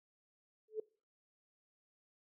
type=tone with exponential growth; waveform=sine; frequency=433.9 Hz; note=A4; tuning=24 cents flat; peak=-32 dBFS; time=0.68-0.8 s; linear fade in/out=5 ms; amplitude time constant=24 ms; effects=noise-tail reverb RT60 0.4 s tail -23 dB re dry